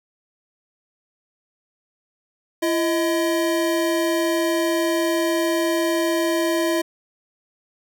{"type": "tone pair together", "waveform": "square", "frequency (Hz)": [336.7, 631], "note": ["E4", "D#5"], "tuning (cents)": [37, 24], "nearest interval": "major seventh", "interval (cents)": 1087, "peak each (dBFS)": [-21, -24], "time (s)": [2.62, 6.82], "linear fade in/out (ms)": 10, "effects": []}